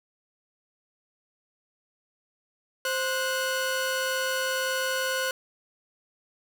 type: tone pair together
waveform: sawtooth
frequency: 523.3 / 1468.2 Hz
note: C5 / F#6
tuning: 0 / -14 cents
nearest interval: octave + tritone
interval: 1786 cents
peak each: -25 / -25 dBFS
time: 2.85-5.31 s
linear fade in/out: 2 ms
effects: none